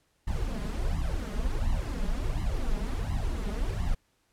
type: noise with flanger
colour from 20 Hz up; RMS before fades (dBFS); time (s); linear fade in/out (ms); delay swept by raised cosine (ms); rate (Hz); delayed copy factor
brown; -29; 0.27-3.95; 10; 0.99 to 4.89; 1.4; +0.9
effects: pink hiss -71 dBFS RMS until 4.32 s + low-pass 12000 Hz 12 dB/octave